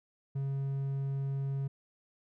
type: tone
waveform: triangle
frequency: 137.2 Hz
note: C#3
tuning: 17 cents flat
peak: -29 dBFS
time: 0.35-1.68 s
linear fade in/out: 10 ms
effects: none